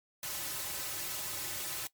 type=noise with comb filter; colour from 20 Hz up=white; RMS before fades=-38 dBFS; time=0.23-1.87 s; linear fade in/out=2 ms; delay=4.3 ms; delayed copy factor=-0.9; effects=noise-tail reverb RT60 0.1 s tail -18 dB re dry + MP3 96 kbps